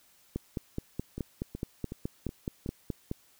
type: two click trains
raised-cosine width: 3 ms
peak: -19 / -24 dBFS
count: 14 / 5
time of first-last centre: 0.36-3.114 / 1.18-2.661 s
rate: 4.72 / 2.7 Hz
effects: white hiss -63 dBFS RMS until 3.39 s